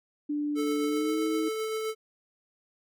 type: tone with pitch glide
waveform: sine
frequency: 294.6 to 317.6 Hz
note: D4 to D#4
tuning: +6 to +36 cents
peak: -27 dBFS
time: 0.29-1.49 s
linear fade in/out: 10 ms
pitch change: +130 cents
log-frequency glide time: 0.85-1.2 s
type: tone with tremolo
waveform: square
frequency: 438.1 Hz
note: A4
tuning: 7 cents flat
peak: -29 dBFS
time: 0.55-1.95 s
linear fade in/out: 50 ms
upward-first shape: triangle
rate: 7.7 Hz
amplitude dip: 30%
effects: none